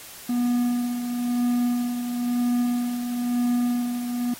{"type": "tone with tremolo", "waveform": "triangle", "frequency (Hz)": 242.9, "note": "B3", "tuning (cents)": -29, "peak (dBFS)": -17, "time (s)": [0.29, 4.34], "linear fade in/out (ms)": 5, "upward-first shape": "sine", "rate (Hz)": 1, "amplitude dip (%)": 55, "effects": ["white hiss -42 dBFS RMS until 4.39 s", "AAC 48 kbps"]}